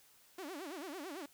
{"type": "tone with vibrato", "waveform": "sawtooth", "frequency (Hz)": 329.6, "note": "E4", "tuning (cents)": 0, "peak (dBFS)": -39, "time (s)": [0.38, 1.26], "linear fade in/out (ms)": 5, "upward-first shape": "sine", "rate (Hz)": 9, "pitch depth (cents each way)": 290, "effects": ["white hiss -65 dBFS RMS until 1.33 s"]}